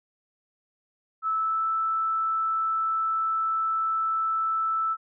sine tone with pitch glide, 1307 to 1318.4 Hz, E6 to E6, -15 to 0 cents, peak -23 dBFS, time 1.22-4.97 s, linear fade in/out 50 ms, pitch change +15 cents, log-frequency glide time 1.32-1.67 s, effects none

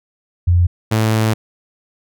sine / sawtooth tone pair in turn, 87.7 / 110.05 Hz, F2 / A2, +8 / +1 cents, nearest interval major third, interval 393 cents, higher second, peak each -9 dBFS, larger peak neither, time 0.47-0.67 / 0.91-1.34 s, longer second, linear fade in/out 10 ms, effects none

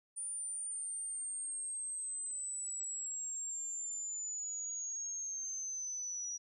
sine linear sweep, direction down, 9300 to 5790 Hz, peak -38 dBFS, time 0.16-6.38 s, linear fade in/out 20 ms, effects none

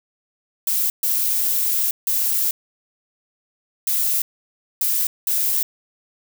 violet noise bursts at uneven times, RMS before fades -20 dBFS, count 6, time 0.67-0.9 / 1.03-1.91 / 2.07-2.51 / 3.87-4.22 / 4.81-5.07 / 5.27-5.63 s, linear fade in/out 2 ms, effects none

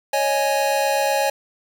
square chord, C# suspended second, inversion none, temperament equal, 554.4 / 622.3 / 830.6 Hz, C#5 / D#5 / G#5, 0 / 0 / 0 cents, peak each -22 / -26 / -22 dBFS, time 0.13-1.3 s, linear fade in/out 5 ms, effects 7-bit

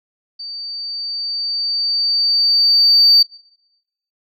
sine tone with level ramp, 4610 Hz, D8, 33 cents flat, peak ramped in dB -27 to -5 dBFS, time 0.39-3.23 s, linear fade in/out 10 ms, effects noise-tail reverb RT60 0.9 s tail -23 dB re dry + tanh soft clip ceiling -3 dBFS

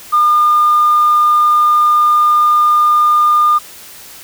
sine tone, 1210 Hz, D#6, 49 cents flat, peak -6 dBFS, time 0.12-3.59 s, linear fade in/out 20 ms, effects tanh soft clip ceiling -3 dBFS + white hiss -35 dBFS RMS until 4.23 s

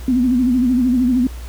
sine tone with vibrato, 250 Hz, B3, 21 cents sharp, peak -12 dBFS, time 0.08-1.27 s, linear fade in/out 2 ms, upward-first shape sine, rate 13 Hz, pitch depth 86 cents each way, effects added 60 Hz sine -28 dBFS peak until 1.48 s + pink hiss -41 dBFS RMS until 1.48 s

